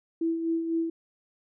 sine tone with tremolo, 329.6 Hz, E4, in tune, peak -23 dBFS, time 0.21-0.9 s, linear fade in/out 5 ms, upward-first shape sine, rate 4 Hz, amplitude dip 50%, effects none

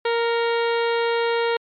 harmonic tone with a mistuned harmonic, 466.2 Hz, A#4, in tune, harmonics 1 / 2 / 3 / 4 / 5 / 6 / 7 / 8 / 9, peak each -20 / -26 / -30 / -32 / -34 / -36 / -37 / -38 / -39 dBFS, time 0.05-1.57 s, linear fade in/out 5 ms, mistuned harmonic 5, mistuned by -46 cents, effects MP3 48 kbps

